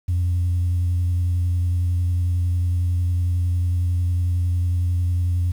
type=tone with vibrato; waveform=sine; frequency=88.1 Hz; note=F2; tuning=16 cents sharp; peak=-16 dBFS; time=0.08-5.52 s; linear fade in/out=10 ms; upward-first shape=sine; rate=11 Hz; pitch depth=19 cents each way; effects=tanh soft clip ceiling -15 dBFS + 8-bit